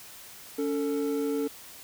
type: tone pair together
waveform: triangle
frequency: 281.8 / 445.7 Hz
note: C#4 / A4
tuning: +29 / +22 cents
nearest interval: minor sixth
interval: 793 cents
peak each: -27 dBFS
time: 0.58-1.48 s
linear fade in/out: 10 ms
effects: white hiss -47 dBFS RMS until 1.83 s